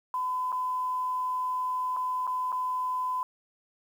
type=tone with dropouts; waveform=sine; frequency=1011 Hz; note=B5; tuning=40 cents sharp; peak=-27 dBFS; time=0.14-3.23 s; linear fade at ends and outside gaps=1 ms; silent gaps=0.52-0.526 / 1.965-1.969 / 2.269-2.275 / 2.52-2.526 s; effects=9-bit